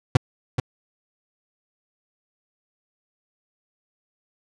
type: tone with echo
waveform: 40% pulse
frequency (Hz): 124.9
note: B2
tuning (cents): +20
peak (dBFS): -10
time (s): 0.15-0.17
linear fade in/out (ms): 5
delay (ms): 430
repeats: 1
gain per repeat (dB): -8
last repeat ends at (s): 0.6
effects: low-pass 7000 Hz 12 dB/octave